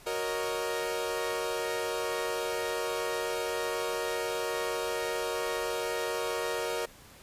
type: chord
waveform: sawtooth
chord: D# minor seventh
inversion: first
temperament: equal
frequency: 370 / 466.2 / 554.4 / 622.3 Hz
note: F#4 / A#4 / C#5 / D#5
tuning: 0 / 0 / 0 / 0 cents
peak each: -34 / -29 / -35 / -33 dBFS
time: 0.06-6.86 s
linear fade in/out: 10 ms
effects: pink hiss -53 dBFS RMS until 7.22 s + resampled to 32000 Hz